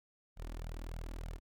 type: tone with flanger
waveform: sawtooth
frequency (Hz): 40.53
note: E1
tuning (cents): -29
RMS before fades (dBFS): -43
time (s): 0.36-1.4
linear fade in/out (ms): 50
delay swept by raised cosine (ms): 1.3 to 3.6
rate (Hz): 3.3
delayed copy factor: +0.8
effects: none